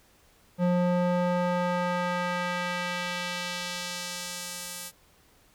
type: tone with band-pass filter sweep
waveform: square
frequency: 177.6 Hz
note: F3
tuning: 29 cents sharp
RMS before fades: -29 dBFS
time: 0.58-4.92 s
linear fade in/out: 50 ms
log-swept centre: 370 to 11000 Hz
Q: 0.82
effects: pink hiss -61 dBFS RMS until 5.54 s